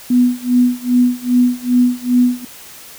sine tone with tremolo, 246.9 Hz, B3, in tune, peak -7 dBFS, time 0.1-2.45 s, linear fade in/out 5 ms, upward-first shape sine, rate 2.5 Hz, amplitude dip 95%, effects white hiss -37 dBFS RMS until 2.98 s

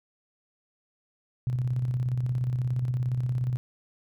sine tone with tremolo, 124.9 Hz, B2, 20 cents sharp, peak -23 dBFS, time 1.47-3.57 s, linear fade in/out 0 ms, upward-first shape square, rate 17 Hz, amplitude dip 40%, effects none

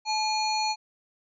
harmonic tone with a mistuned harmonic, 860 Hz, A5, 40 cents flat, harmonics 1 / 3 / 5 / 7 / 8, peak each -26 / -34 / -30 / -40 / -40 dBFS, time 0.05-0.76 s, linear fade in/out 50 ms, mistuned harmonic 3, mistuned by -100 cents, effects none

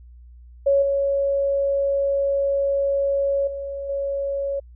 sine tone with level steps, 556 Hz, C#5, 5 cents sharp, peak -14 / -18 / -27 / -22 dBFS, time 0.66-4.6 s, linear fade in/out 10 ms, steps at 0.82 / 3.47 / 3.89 s, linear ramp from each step 5 ms, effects added 60 Hz sine -42 dBFS peak until 4.75 s

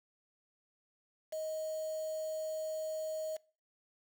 sine tone with quantisation, 628 Hz, D#5, 16 cents sharp, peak -36 dBFS, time 1.32-3.37 s, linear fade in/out 10 ms, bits 8, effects noise-tail reverb RT60 0.4 s tail -24 dB re dry

